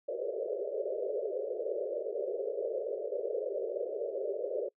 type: band-pass noise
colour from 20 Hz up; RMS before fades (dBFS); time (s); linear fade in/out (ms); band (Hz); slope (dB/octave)
white; -35; 0.08-4.69; 10; 380 to 600; 96
effects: noise-tail reverb RT60 0.1 s tail -24 dB re dry